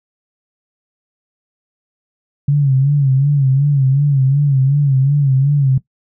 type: tone with vibrato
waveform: sine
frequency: 138.59 Hz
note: C#3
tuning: in tune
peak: -9 dBFS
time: 2.48-5.78 s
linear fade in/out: 5 ms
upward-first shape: sine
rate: 2.7 Hz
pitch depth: 91 cents each way
effects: noise-tail reverb RT60 0.1 s tail -17 dB re dry